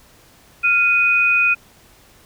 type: tone pair together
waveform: sine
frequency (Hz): 1396.9 / 2489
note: F6 / D#7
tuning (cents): 0 / 0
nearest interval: minor seventh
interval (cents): 1000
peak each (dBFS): -20 / -13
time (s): 0.63-1.55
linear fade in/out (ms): 20
effects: pink hiss -50 dBFS RMS until 2.25 s